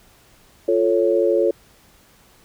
sine chord, F augmented, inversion none, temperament equal, 349.2 / 440 / 554.4 Hz, F4 / A4 / C#5, 0 / 0 / 0 cents, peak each -19 dBFS, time 0.68-1.51 s, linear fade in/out 5 ms, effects pink hiss -53 dBFS RMS until 2.44 s

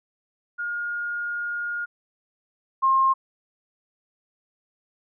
sine tone pair in turn, 1424 / 1065.6 Hz, F6 / C6, +33 / +31 cents, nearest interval perfect fourth, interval 502 cents, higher first, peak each -26 / -16 dBFS, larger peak second, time 0.58-1.86 / 2.82-3.14 s, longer first, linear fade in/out 20 ms, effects none

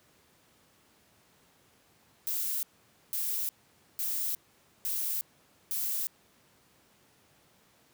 violet noise bursts, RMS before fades -32 dBFS, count 5, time 2.27-6.07 s, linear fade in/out 0 ms, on 360 ms, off 500 ms, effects pink hiss -64 dBFS RMS until 7.93 s + high-pass 100 Hz 12 dB/octave

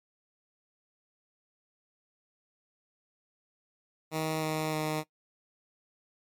10% pulse tone with pitch steps, 157.8 / 156.26 / 154.73 Hz, D#3 / D#3 / D#3, +25 / +8 / -9 cents, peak -21 dBFS, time 4.11-5.04 s, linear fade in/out 50 ms, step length 310 ms, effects noise-tail reverb RT60 0.1 s tail -20 dB re dry + MP3 96 kbps

